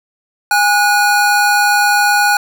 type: tone pair together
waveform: square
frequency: 820 / 1461.1 Hz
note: G#5 / F#6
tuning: -22 / -22 cents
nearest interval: minor seventh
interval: 1000 cents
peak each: -13 dBFS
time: 0.51-2.37 s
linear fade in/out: 2 ms
effects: none